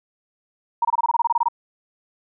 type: tone bursts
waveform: sine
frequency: 939 Hz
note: A#5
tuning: 12 cents sharp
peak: -15 dBFS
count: 13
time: 0.82-1.485 s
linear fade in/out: 5 ms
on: 29 ms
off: 24 ms
effects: none